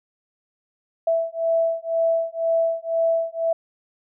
sine beating tone pair, 659.3 / 661.3 Hz, E5 / E5, 0 / +5 cents, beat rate 2 Hz, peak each -22 dBFS, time 1.07-3.53 s, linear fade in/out 5 ms, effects none

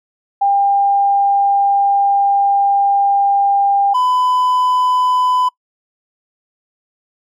sine / triangle tone pair in turn, 799 / 1003.5 Hz, G5 / B5, +33 / +27 cents, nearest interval major third, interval 394 cents, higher second, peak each -10 dBFS, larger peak neither, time 0.41-3.94 / 3.94-5.49 s, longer first, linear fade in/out 10 ms, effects noise-tail reverb RT60 0.1 s tail -23 dB re dry

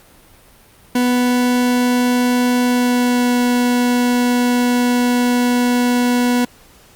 40% pulse tone with pitch glide, 246.9 to 244.9 Hz, B3 to B3, 0 to -14 cents, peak -12 dBFS, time 0.95-6.45 s, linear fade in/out 5 ms, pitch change -14 cents, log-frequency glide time 2.63-3.33 s, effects pink hiss -47 dBFS RMS until 6.95 s + Opus 48 kbps

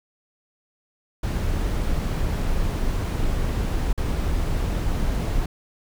brown noise with dropouts, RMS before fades -23 dBFS, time 1.23-5.46 s, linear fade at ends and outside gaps 5 ms, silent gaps 3.93-3.976 s, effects none

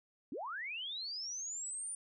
sine linear sweep, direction up, 220 to 9397 Hz, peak -39 dBFS, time 0.32-1.95 s, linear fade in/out 2 ms, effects none

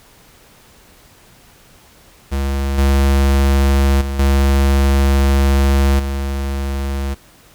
square tone with level steps, 68.7 Hz, C#2, 15 cents flat, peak -17 / -11 / -20 / -11 / -19 dBFS, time 2.31-7.15 s, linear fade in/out 20 ms, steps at 2.78 / 4.01 / 4.19 / 5.99 s, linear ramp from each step 5 ms, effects pink hiss -47 dBFS RMS until 7.54 s

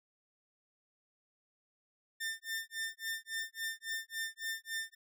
sawtooth tone with tremolo, 1798 Hz, A6, 37 cents sharp, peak -31 dBFS, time 2.2-4.95 s, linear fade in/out 10 ms, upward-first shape sine, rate 3.6 Hz, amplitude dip 100%, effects none

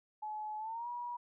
sine tone with pitch glide, 854 to 964.1 Hz, G#5 to B5, +48 to -42 cents, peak -38 dBFS, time 0.22-1.17 s, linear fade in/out 10 ms, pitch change +210 cents, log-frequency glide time 0.58-0.88 s, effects none

